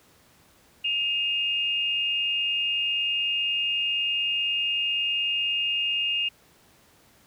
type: tone pair together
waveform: sine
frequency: 2531 / 2821 Hz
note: D#7 / F7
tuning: +29 / +17 cents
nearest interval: major second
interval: 188 cents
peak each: -30 / -24 dBFS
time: 0.84-6.29 s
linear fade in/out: 10 ms
effects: pink hiss -58 dBFS RMS until 7.26 s + high-pass 60 Hz 12 dB/octave